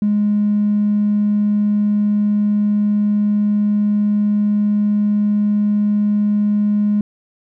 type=tone with tanh clipping; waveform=triangle; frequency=207.7 Hz; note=G#3; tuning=in tune; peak=-12 dBFS; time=0.02-7.01 s; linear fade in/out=2 ms; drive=1 dB; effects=none